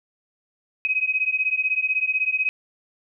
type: beating tone pair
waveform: sine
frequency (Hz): 2521 / 2537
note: D#7 / D#7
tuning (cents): +22 / +33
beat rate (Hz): 16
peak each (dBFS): -23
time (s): 0.85-2.49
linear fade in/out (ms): 0
effects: none